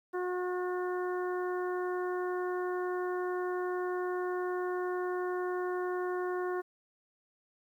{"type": "harmonic tone with a mistuned harmonic", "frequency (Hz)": 362.2, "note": "F#4", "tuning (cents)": -37, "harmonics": [1, 2, 3, 4, 5], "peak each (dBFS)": [-32, -41, -41, -44, -48], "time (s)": [0.13, 6.62], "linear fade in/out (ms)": 20, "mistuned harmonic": 5, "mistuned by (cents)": -16, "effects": ["11-bit"]}